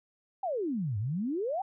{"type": "exponential two-way sweep", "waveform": "sine", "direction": "down then up", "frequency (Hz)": [810, 97, 810], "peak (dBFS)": -29, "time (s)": [0.43, 1.62], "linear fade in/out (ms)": 5, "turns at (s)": 0.98, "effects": []}